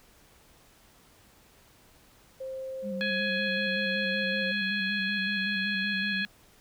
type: tone with pitch glide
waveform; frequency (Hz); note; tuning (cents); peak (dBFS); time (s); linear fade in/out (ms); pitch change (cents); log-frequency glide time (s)
sine; 527 to 531.3; C5 to C5; +12 to +26; -34; 2.4-4.52; 10; +14; 3-3.1
type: tone with vibrato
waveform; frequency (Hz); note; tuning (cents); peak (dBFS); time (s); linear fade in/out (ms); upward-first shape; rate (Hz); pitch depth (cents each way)
sine; 197; G3; +9; -33; 2.82-6.27; 50; square; 5.3; 45
type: harmonic tone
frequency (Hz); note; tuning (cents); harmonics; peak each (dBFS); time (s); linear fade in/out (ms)
837; G#5; +13; 2 / 3 / 4 / 5; -30 / -34 / -36 / -38; 3.01-6.25; 0
effects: pink hiss -59 dBFS RMS until 6.6 s